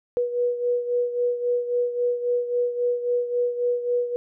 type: beating tone pair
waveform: sine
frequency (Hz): 485.6 / 489.3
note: B4 / B4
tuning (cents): -29 / -16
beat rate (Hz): 3.7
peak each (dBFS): -22 / -28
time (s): 0.17-4.16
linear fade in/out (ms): 0
effects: none